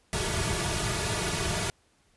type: noise with comb filter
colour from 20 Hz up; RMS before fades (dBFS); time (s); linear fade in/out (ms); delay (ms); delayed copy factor
pink; -29; 0.13-1.7; 0; 3.8; -1
effects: pink hiss -66 dBFS RMS until 2.16 s + resampled to 24000 Hz